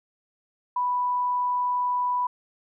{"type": "tone", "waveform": "sine", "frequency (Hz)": 987.8, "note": "B5", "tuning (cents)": 0, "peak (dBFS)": -22, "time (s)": [0.76, 2.27], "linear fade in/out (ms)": 5, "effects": []}